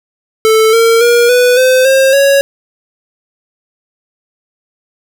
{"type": "tone with pitch steps", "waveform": "square", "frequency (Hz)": [440, 457.4, 475.4, 494.2, 513.7, 533.9, 555], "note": ["A4", "A#4", "A#4", "B4", "C5", "C5", "C#5"], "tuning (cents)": [0, -33, 34, 1, -32, 35, 2], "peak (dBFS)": -6, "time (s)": [0.45, 2.41], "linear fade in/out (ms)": 0, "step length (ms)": 280, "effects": []}